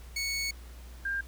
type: tone pair in turn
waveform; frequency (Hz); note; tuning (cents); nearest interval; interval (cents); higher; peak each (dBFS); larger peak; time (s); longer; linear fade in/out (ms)
20% pulse / sine; 2217 / 1598.7; C#7 / G6; 0 / +34; tritone; 566; first; -25 / -29; first; 0.16-0.51 / 1.05-1.21; first; 5
effects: added 60 Hz sine -44 dBFS peak until 1.27 s + pink hiss -55 dBFS RMS until 1.27 s